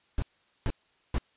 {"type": "noise bursts", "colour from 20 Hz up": "brown", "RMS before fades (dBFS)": -27, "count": 3, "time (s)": [0.18, 1.183], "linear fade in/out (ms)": 0, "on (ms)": 41, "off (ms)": 440, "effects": ["white hiss -67 dBFS RMS until 1.36 s", "resampled to 8000 Hz"]}